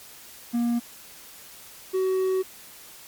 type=tone pair in turn; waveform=triangle; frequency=237 / 376.2 Hz; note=A#3 / F#4; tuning=+29 / +29 cents; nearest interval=minor sixth; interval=800 cents; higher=second; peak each=-19 dBFS; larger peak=neither; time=0.53-0.8 / 1.93-2.43 s; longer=second; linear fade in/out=20 ms; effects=white hiss -46 dBFS RMS until 3.07 s + MP3 96 kbps